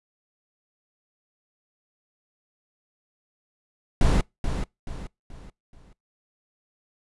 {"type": "noise with echo", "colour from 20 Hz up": "brown", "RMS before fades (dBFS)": -18, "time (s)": [4.01, 4.21], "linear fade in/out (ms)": 2, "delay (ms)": 430, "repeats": 4, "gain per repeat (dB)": -8, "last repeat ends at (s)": 5.93, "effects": ["noise-tail reverb RT60 0.2 s tail -25 dB re dry", "resampled to 24000 Hz"]}